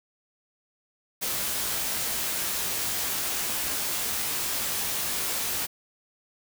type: noise with comb filter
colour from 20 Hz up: white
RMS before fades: -29 dBFS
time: 1.21-5.67 s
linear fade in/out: 20 ms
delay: 18 ms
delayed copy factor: +0.55
effects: none